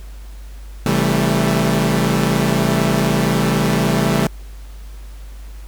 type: chord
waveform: sawtooth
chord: A minor seventh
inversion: first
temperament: equal with one note detuned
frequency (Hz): 134.18 / 164.81 / 196 / 220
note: C3 / E3 / G3 / A3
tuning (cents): +44 / 0 / 0 / 0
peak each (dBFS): -16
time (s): 0.86-4.27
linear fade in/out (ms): 2
effects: added 50 Hz sine -31 dBFS peak until 5.67 s + pink hiss -47 dBFS RMS until 5.67 s

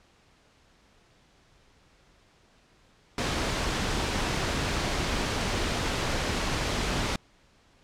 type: noise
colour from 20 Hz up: pink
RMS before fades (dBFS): -28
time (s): 3.18-7.16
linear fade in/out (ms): 2
effects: pink hiss -61 dBFS RMS until 7.83 s + low-pass 6000 Hz 12 dB/octave

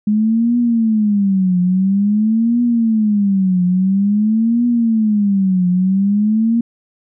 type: tone with vibrato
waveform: sine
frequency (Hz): 207.7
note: G#3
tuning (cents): 0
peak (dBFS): -11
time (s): 0.07-6.61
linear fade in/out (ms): 5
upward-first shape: triangle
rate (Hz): 0.49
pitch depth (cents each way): 270
effects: none

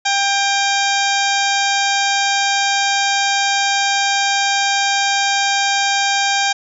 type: harmonic tone with a mistuned harmonic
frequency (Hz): 795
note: G5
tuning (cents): +24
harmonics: 1 / 2 / 3 / 4 / 5 / 6 / 7 / 8 / 9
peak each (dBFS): -18 / -21 / -23 / -24 / -25 / -26 / -26 / -27 / -28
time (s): 0.05-6.53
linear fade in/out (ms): 10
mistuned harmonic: 5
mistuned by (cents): -85
effects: none

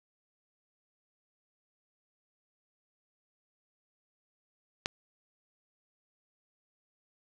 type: click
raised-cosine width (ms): 0.2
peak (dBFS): -12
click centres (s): 4.859
effects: none

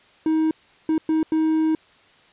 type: tone bursts at uneven times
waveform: triangle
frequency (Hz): 316.3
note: D#4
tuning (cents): +29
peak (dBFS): -15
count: 4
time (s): 0.26-0.51 / 0.89-0.98 / 1.09-1.23 / 1.32-1.75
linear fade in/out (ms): 2
effects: white hiss -54 dBFS RMS until 2.32 s + resampled to 8000 Hz

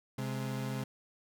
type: tone pair together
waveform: 35% pulse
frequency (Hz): 130.84 / 207.7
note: C3 / G#3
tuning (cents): 0 / 0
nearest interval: minor sixth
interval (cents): 800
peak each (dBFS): -34 / -38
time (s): 0.18-0.84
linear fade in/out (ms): 5
effects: none

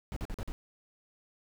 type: noise bursts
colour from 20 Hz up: brown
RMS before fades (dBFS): -36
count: 5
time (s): 0.12-0.52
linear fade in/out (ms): 0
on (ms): 44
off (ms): 45
effects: none

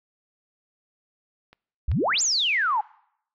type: clicks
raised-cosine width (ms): 0.3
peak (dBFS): -33 / -26 / -36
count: 3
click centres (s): 1.53 / 1.916 / 2.211
type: exponential two-way sweep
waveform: sine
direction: up then down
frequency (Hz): 50.5 to 7459 to 804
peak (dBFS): -20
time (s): 1.88-2.81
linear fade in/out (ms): 5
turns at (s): 2.22
effects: noise-tail reverb RT60 0.7 s tail -23 dB re dry

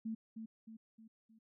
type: tone with echo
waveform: sine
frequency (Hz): 222.6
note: A3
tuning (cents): +20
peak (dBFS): -37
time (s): 0.05-0.15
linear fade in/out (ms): 10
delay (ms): 310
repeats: 4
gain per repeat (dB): -6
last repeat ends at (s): 1.39
effects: none

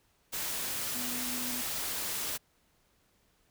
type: tone in noise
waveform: sine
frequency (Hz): 246.9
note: B3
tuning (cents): 0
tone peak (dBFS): -40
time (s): 0.94-1.62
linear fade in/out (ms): 20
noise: white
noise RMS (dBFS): -35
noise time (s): 0.32-2.38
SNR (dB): -8
effects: pink hiss -70 dBFS RMS until 3.5 s

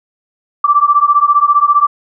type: beating tone pair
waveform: sine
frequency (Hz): 1160 / 1175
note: D6 / D6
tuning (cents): -22 / +1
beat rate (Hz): 15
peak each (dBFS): -10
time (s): 0.64-1.87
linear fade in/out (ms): 5
effects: none

